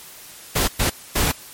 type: noise bursts at uneven times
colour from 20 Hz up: pink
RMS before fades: -19 dBFS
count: 3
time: 0.55-0.68 / 0.79-0.9 / 1.15-1.32 s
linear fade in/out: 10 ms
effects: white hiss -41 dBFS RMS until 1.53 s + MP3 64 kbps